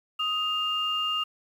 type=tone pair together; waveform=sine; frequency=1251.3 / 2809 Hz; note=D#6 / F7; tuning=+9 / +9 cents; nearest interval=octave + major second; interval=1400 cents; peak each=-29 / -26 dBFS; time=0.19-1.24 s; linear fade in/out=10 ms; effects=tanh soft clip ceiling -17 dBFS + 9-bit